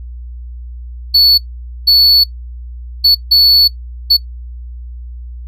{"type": "tone bursts at uneven times", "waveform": "triangle", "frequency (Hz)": 4435, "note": "C#8", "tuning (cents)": 0, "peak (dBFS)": -3, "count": 5, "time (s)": [[1.14, 1.38], [1.87, 2.24], [3.04, 3.15], [3.31, 3.68], [4.1, 4.17]], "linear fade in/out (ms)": 10, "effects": ["noise-tail reverb RT60 0.1 s tail -20 dB re dry", "added 60 Hz sine -25 dBFS peak until 5.47 s"]}